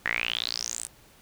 sawtooth tone with band-pass filter sweep, 58.1 Hz, A#1, 5 cents flat, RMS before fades -31 dBFS, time 0.05-0.87 s, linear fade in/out 5 ms, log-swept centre 1800 to 9100 Hz, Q 8.9, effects pink hiss -56 dBFS RMS until 1.21 s

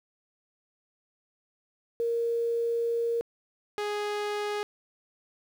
sine / sawtooth tone pair in turn, 466.2 / 415.3 Hz, A#4 / G#4, 0 / 0 cents, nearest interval major second, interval 200 cents, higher first, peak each -25 dBFS, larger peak neither, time 2-3.21 / 3.78-4.63 s, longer first, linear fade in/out 0 ms, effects low-pass 5000 Hz 12 dB/octave + 9-bit

